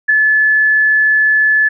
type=tone with ADSR envelope; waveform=sine; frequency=1727 Hz; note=A6; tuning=33 cents flat; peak=-4 dBFS; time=0.08-1.69 s; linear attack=19 ms; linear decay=3 ms; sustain=-4 dB; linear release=14 ms; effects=none